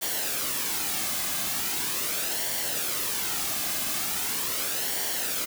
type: noise with flanger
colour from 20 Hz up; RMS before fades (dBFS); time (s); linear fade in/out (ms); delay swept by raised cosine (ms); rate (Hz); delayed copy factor
white; -29; 0.01-5.46; 20; 0.78 to 2.18; 0.4; -0.5
effects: none